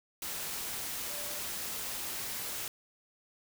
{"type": "tone in noise", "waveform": "sine", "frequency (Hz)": 587.3, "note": "D5", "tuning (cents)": 0, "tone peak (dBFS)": -48, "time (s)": [1.1, 1.39], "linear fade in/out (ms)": 2, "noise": "white", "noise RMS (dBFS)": -38, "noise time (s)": [0.22, 2.68], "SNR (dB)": -13, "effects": []}